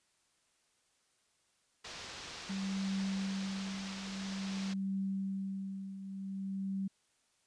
white low-pass noise, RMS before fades -47 dBFS, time 1.84-4.74 s, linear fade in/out 10 ms, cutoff 5700 Hz, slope 24 dB/octave
sine tone with tremolo, 193.7 Hz, G3, 20 cents flat, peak -32 dBFS, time 2.49-6.88 s, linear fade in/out 10 ms, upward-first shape triangle, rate 0.5 Hz, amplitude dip 70%
effects white hiss -74 dBFS RMS until 7.46 s + resampled to 22050 Hz

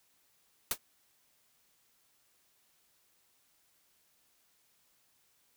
white noise with exponential decay, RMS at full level -26 dBFS, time 0.71-0.78 s, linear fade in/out 2 ms, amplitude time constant 15 ms, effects white hiss -71 dBFS RMS until 5.56 s

